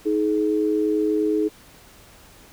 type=tone pair together; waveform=sine; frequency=315.3 / 423.8 Hz; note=D#4 / G#4; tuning=+23 / +35 cents; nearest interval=perfect fourth; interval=512 cents; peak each=-21 / -21 dBFS; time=0.05-1.49 s; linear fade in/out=20 ms; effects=pink hiss -49 dBFS RMS until 2.52 s